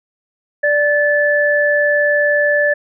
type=tone pair together; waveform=sine; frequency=587.3 / 1740.7 Hz; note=D5 / A6; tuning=0 / -19 cents; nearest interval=octave + perfect fifth; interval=1881 cents; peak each=-14 dBFS; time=0.63-2.74 s; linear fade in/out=10 ms; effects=none